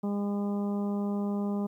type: harmonic tone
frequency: 203 Hz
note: G#3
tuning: 39 cents flat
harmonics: 1 / 2 / 3 / 4 / 5 / 6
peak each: -28 / -37 / -42 / -44 / -47 / -50 dBFS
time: 0.03-1.67 s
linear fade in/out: 10 ms
effects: 11-bit